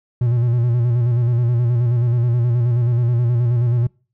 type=tone with vibrato; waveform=triangle; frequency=120 Hz; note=B2; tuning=49 cents flat; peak=-12 dBFS; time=0.21-3.87 s; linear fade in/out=5 ms; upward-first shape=square; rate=9.4 Hz; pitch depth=45 cents each way; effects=noise-tail reverb RT60 0.4 s tail -26 dB re dry